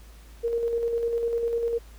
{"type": "tone with tremolo", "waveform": "sine", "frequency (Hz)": 467, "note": "A#4", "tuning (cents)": 3, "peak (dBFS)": -22, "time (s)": [0.43, 1.79], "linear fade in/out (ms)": 20, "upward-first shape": "square", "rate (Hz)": 10, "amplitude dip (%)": 35, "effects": ["added 54 Hz sine -45 dBFS peak until 1.98 s", "pink hiss -55 dBFS RMS until 1.98 s"]}